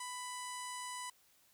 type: tone with low-pass filter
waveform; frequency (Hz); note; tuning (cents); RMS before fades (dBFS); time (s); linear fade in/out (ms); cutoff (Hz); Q
sawtooth; 994; B5; +11; -44; 0-1.1; 5; 9200; 4.1
effects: white hiss -69 dBFS RMS until 1.53 s